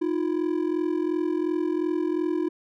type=ring-modulated tone; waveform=triangle; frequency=333.2 Hz; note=E4; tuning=19 cents sharp; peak=-18 dBFS; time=0.01-2.49 s; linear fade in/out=10 ms; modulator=21.4 Hz; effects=none